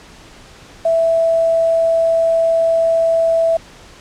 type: tone with quantisation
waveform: sine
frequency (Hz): 659.3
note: E5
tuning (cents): 0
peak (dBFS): -11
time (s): 0.85-3.57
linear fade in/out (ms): 5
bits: 6
effects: pink hiss -41 dBFS RMS until 4 s + low-pass 7000 Hz 12 dB/octave